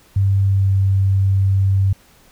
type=tone with pitch glide; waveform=sine; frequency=98 to 96.99 Hz; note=G2 to G2; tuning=0 to -18 cents; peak=-12 dBFS; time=0.16-1.93 s; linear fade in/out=5 ms; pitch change=-18 cents; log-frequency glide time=0.43-0.71 s; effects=pink hiss -51 dBFS RMS until 2.31 s